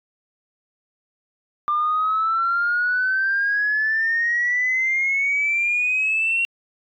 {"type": "exponential sweep", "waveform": "sine", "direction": "up", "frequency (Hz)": [1188, 2752], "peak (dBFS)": -17, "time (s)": [1.68, 6.45], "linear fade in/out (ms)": 0, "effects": ["tanh soft clip ceiling -13 dBFS"]}